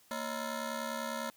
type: ring-modulated tone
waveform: 15% pulse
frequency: 392 Hz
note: G4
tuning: in tune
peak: -26 dBFS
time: 0.11-1.3 s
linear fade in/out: 0 ms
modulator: 161 Hz
effects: white hiss -64 dBFS RMS until 1.36 s